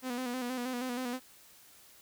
sawtooth tone with vibrato, 249.8 Hz, B3, 20 cents sharp, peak -30 dBFS, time 0.02-1.2 s, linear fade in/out 50 ms, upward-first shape square, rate 6.3 Hz, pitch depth 49 cents each way, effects white hiss -58 dBFS RMS until 2.01 s

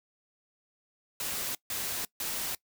white noise bursts, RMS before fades -34 dBFS, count 3, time 1.2-2.55 s, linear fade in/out 2 ms, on 350 ms, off 150 ms, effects noise-tail reverb RT60 0.1 s tail -22 dB re dry

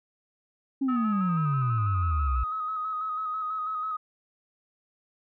sine exponential sweep, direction down, 277.2 to 59.3 Hz, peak -22 dBFS, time 0.81-2.44 s, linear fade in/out 10 ms
sine tone with vibrato, 1267 Hz, D#6, 31 cents sharp, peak -28 dBFS, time 0.88-3.97 s, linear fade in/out 10 ms, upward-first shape square, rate 6.1 Hz, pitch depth 26 cents each way
effects tanh soft clip ceiling -19 dBFS

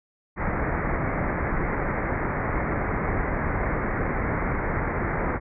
pink low-pass noise, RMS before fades -26 dBFS, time 0.36-5.4 s, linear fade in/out 50 ms, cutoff 2200 Hz, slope 96 dB/octave, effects none

